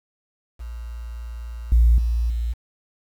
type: tone with level steps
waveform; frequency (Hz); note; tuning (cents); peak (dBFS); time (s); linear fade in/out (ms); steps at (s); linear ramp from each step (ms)
sine; 58; A#1; -8; -30 / -10 / -18 / -21; 0.59-2.54; 20; 1.72 / 1.98 / 2.3; 2
effects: tanh soft clip ceiling -8 dBFS + 8-bit